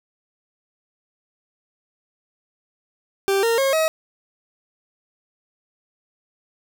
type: tone with pitch steps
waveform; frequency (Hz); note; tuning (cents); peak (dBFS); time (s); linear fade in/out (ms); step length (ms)
40% pulse; 392 / 460.8 / 541.7 / 636.8; G4 / A#4 / C#5 / D#5; 0 / -20 / -40 / +40; -16; 3.28-3.88; 0; 150
effects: none